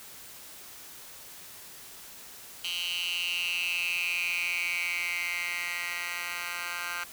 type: tone with high-pass filter sweep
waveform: 10% pulse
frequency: 174.61 Hz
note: F3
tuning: in tune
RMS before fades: -32 dBFS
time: 2.64-7.04 s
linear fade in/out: 5 ms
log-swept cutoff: 3100 to 1600 Hz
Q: 8.3
effects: white hiss -47 dBFS RMS until 7.12 s